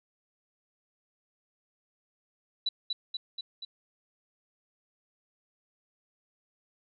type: tone with echo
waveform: sine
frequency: 3951 Hz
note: B7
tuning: in tune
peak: -25 dBFS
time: 2.66-2.69 s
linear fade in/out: 5 ms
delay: 240 ms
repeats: 4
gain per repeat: -3 dB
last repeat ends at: 3.65 s
effects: MP3 96 kbps